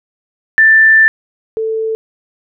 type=tone pair in turn; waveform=sine; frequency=1772 / 443 Hz; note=A6 / A4; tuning=+12 / +12 cents; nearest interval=2 octaves; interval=2400 cents; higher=first; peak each=-4 / -14 dBFS; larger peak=first; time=0.58-1.08 / 1.57-1.95 s; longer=first; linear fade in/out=0 ms; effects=none